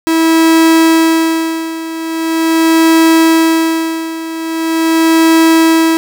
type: tone with tremolo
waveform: 45% pulse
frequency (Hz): 325.3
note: E4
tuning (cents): -23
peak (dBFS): -5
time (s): 0.07-5.97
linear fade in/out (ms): 0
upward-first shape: sine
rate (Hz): 0.42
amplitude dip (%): 80
effects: none

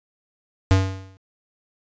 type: tone with exponential decay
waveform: square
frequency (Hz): 95.3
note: G2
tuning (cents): -48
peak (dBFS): -11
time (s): 0.71-1.17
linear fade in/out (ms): 0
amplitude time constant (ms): 100
effects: resampled to 16000 Hz

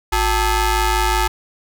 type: ring-modulated tone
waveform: sawtooth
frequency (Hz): 415.3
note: G#4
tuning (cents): 0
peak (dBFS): -8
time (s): 0.12-1.28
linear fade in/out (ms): 10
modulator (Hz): 468
effects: none

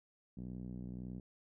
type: tone with low-pass filter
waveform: 5% pulse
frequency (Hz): 61.74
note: B1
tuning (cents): 0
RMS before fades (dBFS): -45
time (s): 0.37-1.2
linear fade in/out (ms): 5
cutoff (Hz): 200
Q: 2.1
effects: none

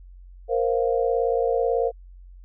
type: chord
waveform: sine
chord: Bb suspended second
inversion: none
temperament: just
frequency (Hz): 466.2 / 524.4 / 699.2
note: Bb4 / C5 / F5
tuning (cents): 0 / +4 / +2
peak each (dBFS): -22 / -24 / -27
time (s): 0.48-1.92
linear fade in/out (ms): 50
effects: added 45 Hz sine -42 dBFS peak until 2.44 s

